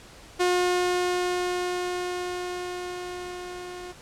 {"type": "tone with level ramp", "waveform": "sawtooth", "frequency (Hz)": 358.9, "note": "F4", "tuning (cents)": 47, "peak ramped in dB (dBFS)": [-16, -33], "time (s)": [0.39, 3.93], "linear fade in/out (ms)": 20, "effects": ["pink hiss -48 dBFS RMS until 4.01 s", "low-pass 9000 Hz 12 dB/octave"]}